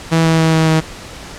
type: tone with pitch steps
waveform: sawtooth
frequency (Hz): 163.5 / 162.37 / 161.25 / 160.14 / 159.03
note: E3 / E3 / E3 / E3 / D#3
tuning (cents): -14 / -26 / -38 / -50 / +38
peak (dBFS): -6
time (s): 0.11-0.81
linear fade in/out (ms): 20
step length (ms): 140
effects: pink hiss -32 dBFS RMS until 1.38 s + low-pass 8000 Hz 12 dB/octave